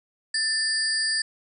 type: tone cluster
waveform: sine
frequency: 1776 / 4643 / 4917 / 8100 Hz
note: A6 / D8 / D#8 / B8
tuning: +16 / -21 / -21 / +43 cents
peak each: -27 / -27 / -29 / -29 dBFS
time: 0.34-1.22 s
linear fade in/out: 5 ms
effects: none